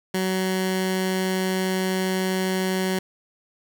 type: tone with notch filter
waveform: 15% pulse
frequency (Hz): 187.4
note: F#3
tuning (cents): +22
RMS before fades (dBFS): -24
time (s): 0.14-2.99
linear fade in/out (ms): 5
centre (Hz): 650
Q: 1.9
effects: none